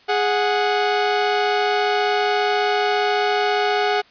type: tone pair together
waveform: sawtooth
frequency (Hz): 415.3 / 735.9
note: G#4 / F#5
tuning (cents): 0 / -10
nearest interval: minor seventh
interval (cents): 990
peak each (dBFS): -16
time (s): 0.08-4.02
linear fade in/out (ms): 20
effects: white hiss -52 dBFS RMS until 4.1 s + resampled to 11025 Hz